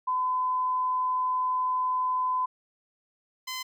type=tone pair in turn; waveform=sine / 10% pulse; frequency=1014 / 1026.4 Hz; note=B5 / C6; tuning=+45 / -34 cents; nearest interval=unison; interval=21 cents; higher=second; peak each=-24 dBFS; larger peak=neither; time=0.07-2.46 / 3.47-3.63 s; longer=first; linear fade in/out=10 ms; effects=none